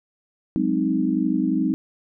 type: chord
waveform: sine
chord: Ab dominant seventh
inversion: third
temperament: equal with one note detuned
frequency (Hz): 185 / 207.7 / 260.1 / 311.1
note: Gb3 / Ab3 / C4 / Eb4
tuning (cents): 0 / 0 / -10 / 0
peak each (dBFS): -26 / -26 / -23 / -23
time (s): 0.56-1.74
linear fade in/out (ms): 0
effects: none